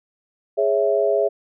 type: chord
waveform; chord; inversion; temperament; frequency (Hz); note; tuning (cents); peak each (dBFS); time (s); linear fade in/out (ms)
sine; C# minor; second; equal; 415.3 / 554.4 / 659.3; G#4 / C#5 / E5; 0 / 0 / 0; -20 / -21 / -20; 0.57-1.29; 20
effects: none